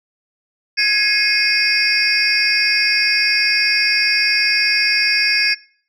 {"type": "tone cluster", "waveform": "sine", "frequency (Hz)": [1668, 2156, 2502, 4781, 5420], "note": ["G#6", "C#7", "D#7", "D8", "E8"], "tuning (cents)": [7, -49, 9, 30, 47], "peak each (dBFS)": -19, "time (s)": [0.77, 5.55], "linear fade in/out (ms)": 20, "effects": ["noise-tail reverb RT60 0.5 s tail -21 dB re dry", "tanh soft clip ceiling -5 dBFS"]}